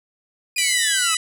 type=exponential sweep; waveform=sawtooth; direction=down; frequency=2489 to 1255 Hz; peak=-19 dBFS; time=0.56-1.15 s; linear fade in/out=5 ms
type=harmonic tone; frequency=989 Hz; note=B5; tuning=2 cents sharp; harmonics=2 / 3 / 4 / 5 / 6 / 7 / 8 / 9 / 10; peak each=-27 / -26 / -27 / -32 / -31 / -31 / -26 / -31 / -26 dBFS; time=0.58-1.17 s; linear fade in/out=2 ms
effects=none